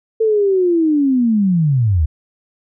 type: linear sweep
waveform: sine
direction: down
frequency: 451 to 70 Hz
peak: -11 dBFS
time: 0.2-2.06 s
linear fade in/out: 10 ms
effects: none